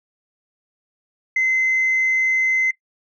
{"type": "tone", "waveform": "sine", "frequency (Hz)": 2058, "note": "C7", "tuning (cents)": -29, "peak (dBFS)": -14, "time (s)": [1.36, 2.71], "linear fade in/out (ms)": 5, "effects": ["noise-tail reverb RT60 0.1 s tail -20 dB re dry", "tanh soft clip ceiling -12 dBFS"]}